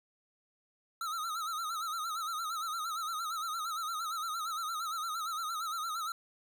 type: tone with vibrato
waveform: square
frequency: 1300 Hz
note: E6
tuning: 24 cents flat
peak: -35 dBFS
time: 1.01-6.12 s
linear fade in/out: 2 ms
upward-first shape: sine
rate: 8.7 Hz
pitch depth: 100 cents each way
effects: 11-bit